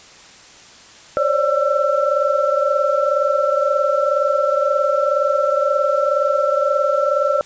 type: tone cluster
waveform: sine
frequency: 535 / 572 / 594 / 1341 Hz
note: C5 / D5 / D5 / E6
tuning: +38 / -46 / +20 / +29 cents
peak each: -20 dBFS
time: 1.17-7.41 s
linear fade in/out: 0 ms
effects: white hiss -43 dBFS RMS until 7.45 s + resampled to 16000 Hz